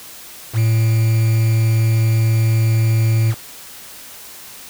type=tone with quantisation; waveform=triangle; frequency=112.5 Hz; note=A2; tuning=39 cents sharp; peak=-10 dBFS; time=0.53-3.35 s; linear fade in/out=50 ms; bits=5; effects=white hiss -37 dBFS RMS until 4.69 s